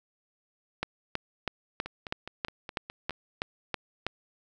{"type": "two click trains", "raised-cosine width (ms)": 0.3, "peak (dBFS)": [-22, -13], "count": [7, 11], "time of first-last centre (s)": [[1.86, 3.107], [0.83, 4.066]], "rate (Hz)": [4.81, 3.09], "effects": []}